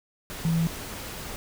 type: tone in noise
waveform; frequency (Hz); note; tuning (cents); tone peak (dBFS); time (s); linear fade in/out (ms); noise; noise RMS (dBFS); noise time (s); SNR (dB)
sine; 164.81; E3; 0; -21; 0.45-0.67; 0; pink; -37; 0.3-1.36; +13
effects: none